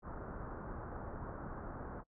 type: low-pass noise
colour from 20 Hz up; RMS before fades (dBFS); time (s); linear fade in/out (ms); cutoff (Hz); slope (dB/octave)
pink; -45; 0.02-2.04; 50; 1500; 48
effects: noise-tail reverb RT60 0.1 s tail -25 dB re dry